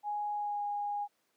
sine tone with pitch glide, 830.6 to 821.1 Hz, G#5 to G#5, 0 to -20 cents, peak -32 dBFS, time 0.03-1.08 s, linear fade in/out 50 ms, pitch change -20 cents, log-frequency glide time 0.34-0.63 s, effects pink hiss -75 dBFS RMS until 1.36 s + high-pass 300 Hz 12 dB/octave

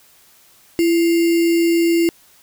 sine tone with sample-and-hold, 336.3 Hz, E4, 35 cents sharp, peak -12 dBFS, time 0.79-2.09 s, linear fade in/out 0 ms, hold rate 2450 Hz, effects white hiss -51 dBFS RMS until 2.42 s

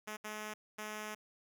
5% pulse tone bursts at uneven times, 213.2 Hz, G#3, 46 cents sharp, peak -30 dBFS, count 3, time 0.07-0.17 / 0.24-0.54 / 0.78-1.15 s, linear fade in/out 10 ms, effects none

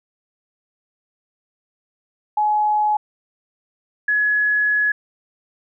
sine tone pair in turn, 845 / 1690 Hz, G#5 / G#6, +30 / +30 cents, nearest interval octave, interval 1200 cents, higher second, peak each -15 dBFS, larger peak neither, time 2.37-2.97 / 4.08-4.92 s, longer second, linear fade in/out 5 ms, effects none

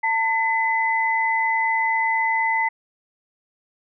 sine tone pair together, 897.4 / 2018 Hz, A5 / B6, +34 / +37 cents, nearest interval octave + major second, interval 1403 cents, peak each -21 dBFS, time 0.03-2.69 s, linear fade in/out 10 ms, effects none

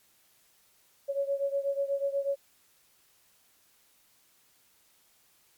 sine beating tone pair, 554.4 / 562.6 Hz, C#5 / C#5, 0 / +26 cents, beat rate 8.2 Hz, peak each -29 / -32 dBFS, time 1.08-2.36 s, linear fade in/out 20 ms, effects white hiss -65 dBFS RMS until 5.57 s + MP3 96 kbps

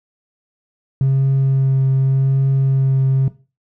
triangle tone with vibrato, 134.5 Hz, C3, 48 cents sharp, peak -8 dBFS, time 1.01-3.28 s, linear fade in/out 2 ms, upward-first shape triangle, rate 0.85 Hz, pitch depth 14 cents each way, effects noise-tail reverb RT60 0.3 s tail -18 dB re dry + tanh soft clip ceiling -9 dBFS

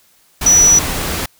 sine tone in noise, 5900 Hz, F#8, 6 cents flat, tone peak -6 dBFS, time 0.46-0.79 s, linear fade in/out 5 ms, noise pink, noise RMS -20 dBFS, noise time 0.41-1.26 s, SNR +11 dB, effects white hiss -53 dBFS RMS until 1.39 s

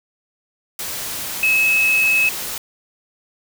sine tone in noise, 2580 Hz, E7, 38 cents flat, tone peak -13 dBFS, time 1.43-2.29 s, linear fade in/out 2 ms, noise white, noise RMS -27 dBFS, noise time 0.79-2.58 s, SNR +11 dB, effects none

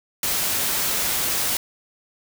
white noise, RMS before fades -23 dBFS, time 0.23-1.57 s, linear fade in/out 2 ms, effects none

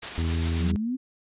white noise with tremolo, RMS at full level -32 dBFS, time 0.02-0.72 s, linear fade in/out 10 ms, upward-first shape square, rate 7.5 Hz, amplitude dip 25%
harmonic tone, 82.41 Hz, E2, in tune, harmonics 1 / 2 / 3 / 4 / 5, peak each -24 / -34 / -33 / -38 / -41 dBFS, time 0.18-0.76 s, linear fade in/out 0 ms
sine exponential sweep, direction up, 164.81 to 266.5 Hz, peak -25 dBFS, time 0.59-0.97 s, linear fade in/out 20 ms
effects resampled to 8000 Hz

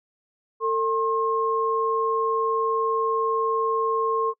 sine tone pair together, 450 / 1070.3 Hz, A4 / C6, +39 / +39 cents, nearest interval octave + minor third, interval 1500 cents, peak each -23 dBFS, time 0.6-4.34 s, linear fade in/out 50 ms, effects noise-tail reverb RT60 0.1 s tail -24 dB re dry

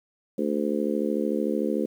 harmonic tone, 73.42 Hz, D2, in tune, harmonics 3 / 4 / 5 / 6 / 7, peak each -28 / -29 / -30 / -31 / -31 dBFS, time 0.38-1.86 s, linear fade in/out 5 ms, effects 9-bit

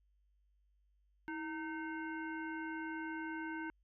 harmonic tone with a mistuned harmonic, 307.1 Hz, D#4, 23 cents flat, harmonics 1 / 3 / 5 / 7 / 9, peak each -42 / -47 / -45 / -53 / -60 dBFS, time 1.28-3.7 s, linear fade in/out 0 ms, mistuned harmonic 1, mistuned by +78 cents, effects added 50 Hz sine -70 dBFS peak until 3.83 s

